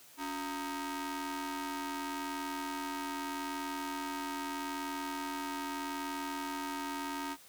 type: ring-modulated tone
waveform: sawtooth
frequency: 321.7 Hz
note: E4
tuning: 42 cents flat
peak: -29 dBFS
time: 0.17-7.37 s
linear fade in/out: 50 ms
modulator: 603 Hz
effects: white hiss -57 dBFS RMS until 7.48 s + high-pass 100 Hz 12 dB/octave